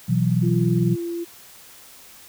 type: chord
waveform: sine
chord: B suspended fourth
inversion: none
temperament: equal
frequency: 123.47 / 164.81 / 185 Hz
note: B2 / E3 / F#3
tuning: 0 / 0 / 0 cents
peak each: -21 / -21 / -22 dBFS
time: 0.08-0.96 s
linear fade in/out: 20 ms
type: tone with pitch glide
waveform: sine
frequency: 344.6 to 341.4 Hz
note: F4 to F4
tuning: -23 to -39 cents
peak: -25 dBFS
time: 0.42-1.25 s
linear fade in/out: 20 ms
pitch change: -16 cents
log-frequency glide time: 0.92-1.01 s
effects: white hiss -46 dBFS RMS until 2.28 s